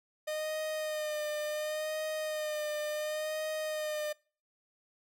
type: tone with vibrato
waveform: 45% pulse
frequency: 612 Hz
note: D#5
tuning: 29 cents flat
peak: -33 dBFS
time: 0.27-4.13 s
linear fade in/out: 10 ms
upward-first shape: sine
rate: 0.7 Hz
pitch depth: 30 cents each way
effects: noise-tail reverb RT60 0.4 s tail -24 dB re dry